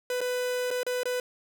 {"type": "tone with dropouts", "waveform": "45% pulse", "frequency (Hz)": 498, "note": "B4", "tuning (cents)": 14, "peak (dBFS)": -27, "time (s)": [0.1, 1.2], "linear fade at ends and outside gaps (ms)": 2, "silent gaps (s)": [[0.207, 0.213], [0.706, 0.711], [0.832, 0.865], [1.033, 1.055]], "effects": []}